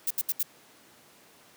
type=noise bursts; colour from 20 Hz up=violet; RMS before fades=-27 dBFS; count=4; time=0.07-0.43 s; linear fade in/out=5 ms; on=36 ms; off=72 ms; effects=pink hiss -56 dBFS RMS until 1.56 s + high-pass 200 Hz 12 dB/octave